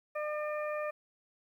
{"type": "harmonic tone", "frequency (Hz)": 602, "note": "D5", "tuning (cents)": 43, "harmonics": [1, 2, 3, 4], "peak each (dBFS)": [-34, -40, -44, -46], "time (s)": [0.15, 0.91], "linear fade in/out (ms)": 10, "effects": ["11-bit"]}